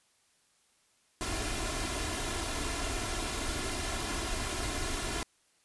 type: noise with comb filter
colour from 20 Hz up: pink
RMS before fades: -34 dBFS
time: 1.21-5.23 s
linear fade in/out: 0 ms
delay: 2.9 ms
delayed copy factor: +0.65
effects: white hiss -69 dBFS RMS until 5.64 s + resampled to 24000 Hz